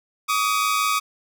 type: tone pair together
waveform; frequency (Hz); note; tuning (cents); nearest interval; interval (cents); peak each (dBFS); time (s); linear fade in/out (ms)
sawtooth; 1142 / 1247.6; D6 / D#6; -49 / +4; major second; 153; -19 / -18; 0.28-1; 20
effects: none